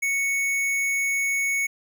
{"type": "tone with hard clipping", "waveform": "sine", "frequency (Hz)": 2217, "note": "C#7", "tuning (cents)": 0, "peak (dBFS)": -23, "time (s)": [0.02, 1.67], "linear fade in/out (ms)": 10, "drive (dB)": 15, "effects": []}